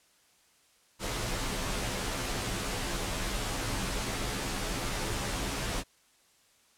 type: noise with comb filter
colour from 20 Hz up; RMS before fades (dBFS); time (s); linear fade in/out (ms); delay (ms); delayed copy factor
pink; -33; 0.99-5.84; 50; 13; -0.8
effects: white hiss -65 dBFS RMS until 6.77 s + low-pass 10000 Hz 12 dB/octave